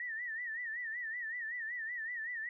sine tone with vibrato, 1864.7 Hz, A#6, in tune, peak -37 dBFS, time 0-2.49 s, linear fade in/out 2 ms, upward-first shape sine, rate 5.3 Hz, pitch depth 110 cents each way, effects none

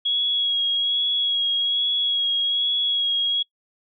sine tone with vibrato, 3322 Hz, G#7, in tune, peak -19 dBFS, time 0.05-3.43 s, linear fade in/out 10 ms, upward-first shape sine, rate 1.2 Hz, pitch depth 20 cents each way, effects noise-tail reverb RT60 0.1 s tail -25 dB re dry

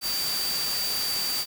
sine tone in noise, 4644 Hz, D8, 20 cents flat, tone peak -27 dBFS, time 0.01-1.46 s, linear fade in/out 50 ms, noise white, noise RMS -31 dBFS, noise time 0.01-1.46 s, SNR +1 dB, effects none

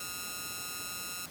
5% pulse ring-modulated tone, 1336 Hz, E6, 23 cents sharp, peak -23 dBFS, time 0-1.26 s, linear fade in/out 5 ms, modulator 90.2 Hz, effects pink hiss -48 dBFS RMS until 1.3 s + high-pass 100 Hz 12 dB/octave

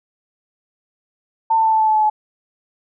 sine tone with pitch steps, 897 / 890.8 / 884.7 / 878.5 / 872.5 / 866.4 / 860.5 / 854.5 Hz, A5 / A5 / A5 / A5 / A5 / A5 / A5 / G#5, +33 / +21 / +9 / -3 / -15 / -27 / -39 / +49 cents, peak -12 dBFS, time 1.5-2.1 s, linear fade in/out 10 ms, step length 75 ms, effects none

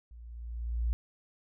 sine tone with level ramp, 58.27 Hz, A#1, in tune, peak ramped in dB -47 to -25 dBFS, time 0.11-0.93 s, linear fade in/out 0 ms, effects none

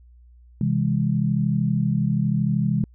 sine chord, C augmented, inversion none, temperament just, 130.81 / 163.52 / 204.4 Hz, C3 / E3 / G#3, 0 / -14 / -27 cents, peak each -23 dBFS, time 0.61-2.84 s, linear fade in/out 2 ms, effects added 60 Hz sine -47 dBFS peak until 2.94 s

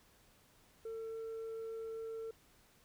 sine tone, 449.4 Hz, A4, 37 cents sharp, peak -38 dBFS, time 0.85-2.31 s, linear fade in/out 5 ms, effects tanh soft clip ceiling -40 dBFS + pink hiss -67 dBFS RMS until 2.84 s

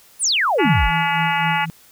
sine exponential sweep, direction down, 11175 to 33.46 Hz, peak -15 dBFS, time 0.19-0.91 s, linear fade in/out 50 ms
harmonic tone, 285.1 Hz, C#4, 49 cents sharp, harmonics 3 / 4 / 5 / 6 / 7 / 8 / 9 / 10, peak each -20 / -29 / -26 / -29 / -24 / -29 / -28 / -29 dBFS, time 0.58-1.66 s, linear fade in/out 20 ms
sine tone with tremolo, 163 Hz, E3, 19 cents flat, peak -21 dBFS, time 0.65-1.7 s, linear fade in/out 0 ms, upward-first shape sine, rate 3.9 Hz, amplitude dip 75%
effects white hiss -50 dBFS RMS until 1.91 s

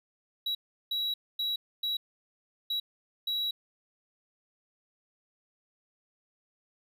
triangle tone bursts at uneven times, 3888 Hz, B7, 28 cents flat, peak -27 dBFS, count 6, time 0.46-0.55 / 0.91-1.14 / 1.39-1.56 / 1.83-1.97 / 2.7-2.8 / 3.27-3.51 s, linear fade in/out 5 ms, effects none

